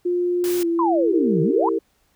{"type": "tone with pitch glide", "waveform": "sine", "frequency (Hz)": [353.9, 336.2], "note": ["F4", "E4"], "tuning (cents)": [23, 34], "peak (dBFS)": -18, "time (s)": [0.05, 1.13], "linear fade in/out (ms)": 10, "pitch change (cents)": -89, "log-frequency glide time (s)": [0.6, 0.66]}
{"type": "noise", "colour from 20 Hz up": "white", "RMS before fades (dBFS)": -32, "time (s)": [0.44, 0.63], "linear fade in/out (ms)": 0}
{"type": "exponential two-way sweep", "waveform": "sine", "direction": "down then up", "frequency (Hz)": [1070, 149.9, 1070], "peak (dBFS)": -18, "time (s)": [0.79, 1.69], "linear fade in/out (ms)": 2, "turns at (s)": 1.42}
{"type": "chord", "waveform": "sine", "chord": "E diminished", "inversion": "none", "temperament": "equal with one note detuned", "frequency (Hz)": [329.6, 392, 458.4], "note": ["E4", "G4", "Bb4"], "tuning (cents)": [0, 0, -29], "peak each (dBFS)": -23, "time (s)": [1.13, 1.79], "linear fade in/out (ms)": 10}
{"effects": ["pink hiss -64 dBFS RMS until 2.15 s"]}